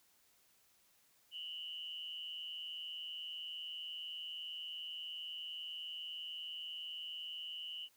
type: tone with amplitude modulation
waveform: sine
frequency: 2950 Hz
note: F#7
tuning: 6 cents flat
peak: -39 dBFS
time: 1.31-7.89 s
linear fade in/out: 50 ms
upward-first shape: sine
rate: 160 Hz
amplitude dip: 80%
effects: white hiss -71 dBFS RMS until 7.96 s